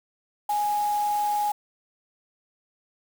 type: tone in noise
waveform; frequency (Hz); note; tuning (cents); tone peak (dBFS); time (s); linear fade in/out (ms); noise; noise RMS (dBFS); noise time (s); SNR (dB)
sine; 830.6; G#5; 0; -22; 0.49-1.52; 5; white; -40; 0.49-1.52; +15
effects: none